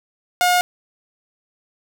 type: tone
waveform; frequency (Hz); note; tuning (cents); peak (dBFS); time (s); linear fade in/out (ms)
sawtooth; 717; F5; +45; -10; 0.41-0.61; 0
effects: none